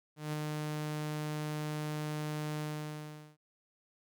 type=tone with ADSR envelope; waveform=sawtooth; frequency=151.7 Hz; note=D#3; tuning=44 cents flat; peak=-29 dBFS; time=0.16-3.37 s; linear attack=170 ms; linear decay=10 ms; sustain=-2 dB; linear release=770 ms; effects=none